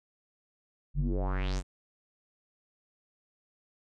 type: tone with low-pass filter sweep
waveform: square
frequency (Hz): 46.9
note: F#1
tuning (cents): +24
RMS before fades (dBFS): -30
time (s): 0.94-1.63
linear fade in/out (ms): 50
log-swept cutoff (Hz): 110 to 9400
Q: 4.1
effects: none